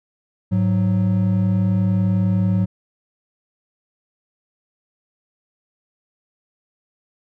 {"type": "tone pair together", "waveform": "triangle", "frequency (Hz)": [104.79, 185], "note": ["G#2", "F#3"], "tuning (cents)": [16, 0], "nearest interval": "minor seventh", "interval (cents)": 984, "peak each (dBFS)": -16, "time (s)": [0.51, 2.66], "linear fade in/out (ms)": 20, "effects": []}